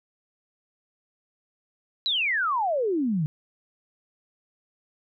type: exponential sweep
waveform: sine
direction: down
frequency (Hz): 4074 to 143.1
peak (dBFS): -22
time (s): 2.06-3.26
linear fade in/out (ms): 0
effects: none